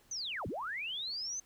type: linear two-way sweep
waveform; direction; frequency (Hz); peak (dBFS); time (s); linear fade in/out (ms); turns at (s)
sine; down then up; 6310 to 57 to 6310; -36; 0.11-1.4; 5; 0.47
effects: pink hiss -66 dBFS RMS until 1.45 s